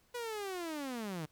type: linear sweep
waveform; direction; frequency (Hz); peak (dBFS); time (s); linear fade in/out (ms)
sawtooth; down; 492.1 to 146.8; -34; 0.14-1.26; 10
effects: pink hiss -70 dBFS RMS until 1.31 s